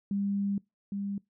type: tone pair in turn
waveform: sine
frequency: 199.9 / 199.9 Hz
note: G3 / G3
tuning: +34 / +34 cents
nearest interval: unison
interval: 0 cents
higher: neither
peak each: -27 / -31 dBFS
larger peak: first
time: 0.11-0.58 / 0.92-1.18 s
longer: first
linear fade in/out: 2 ms
effects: noise-tail reverb RT60 0.2 s tail -24 dB re dry